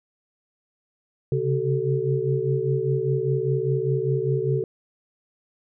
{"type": "tone cluster", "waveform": "sine", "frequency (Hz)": [133.3, 138.3, 379.9, 439.5], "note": ["C3", "C#3", "F#4", "A4"], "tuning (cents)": [33, -4, 46, -2], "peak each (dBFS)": -26, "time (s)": [1.32, 4.64], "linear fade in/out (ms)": 2, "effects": []}